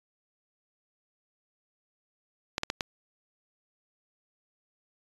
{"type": "clicks", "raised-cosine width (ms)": 0.2, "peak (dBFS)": -11, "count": 4, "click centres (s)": [2.581, 2.634, 2.701, 2.808], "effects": ["resampled to 24000 Hz"]}